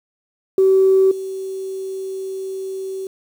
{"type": "tone with level steps", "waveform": "sine", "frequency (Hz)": 382.6, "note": "G4", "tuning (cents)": -42, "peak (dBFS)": [-9, -24], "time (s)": [0.58, 3.07], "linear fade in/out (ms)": 2, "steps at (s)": 1.11, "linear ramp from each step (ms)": 5, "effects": ["tanh soft clip ceiling -5 dBFS", "7-bit"]}